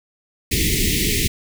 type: band-stop noise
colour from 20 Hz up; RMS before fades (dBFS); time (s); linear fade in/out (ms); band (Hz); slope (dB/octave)
pink; -19; 0.51-1.28; 10; 440 to 1900; 96
effects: none